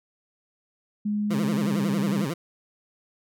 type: tone with pitch glide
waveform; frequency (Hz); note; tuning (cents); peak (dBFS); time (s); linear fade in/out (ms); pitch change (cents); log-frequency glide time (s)
sine; 208.4 to 200.1; G#3 to G3; +6 to +36; -23; 1.05-2.25; 10; -70; 1.54-1.85
type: tone with vibrato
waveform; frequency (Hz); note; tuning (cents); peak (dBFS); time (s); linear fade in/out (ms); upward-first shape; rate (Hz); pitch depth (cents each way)
20% pulse; 151.2; D#3; -49; -22; 1.3-2.34; 10; sine; 11; 250
effects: none